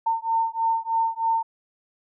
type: beating tone pair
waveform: sine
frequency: 905 / 908.2 Hz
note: A5 / A#5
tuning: +48 / -45 cents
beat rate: 3.2 Hz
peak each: -24 dBFS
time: 0.06-1.43 s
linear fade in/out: 10 ms
effects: none